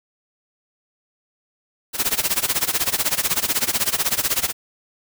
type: noise with tremolo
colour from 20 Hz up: white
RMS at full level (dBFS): -18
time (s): 1.93-4.53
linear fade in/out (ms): 50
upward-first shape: sine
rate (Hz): 16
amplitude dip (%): 90
effects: none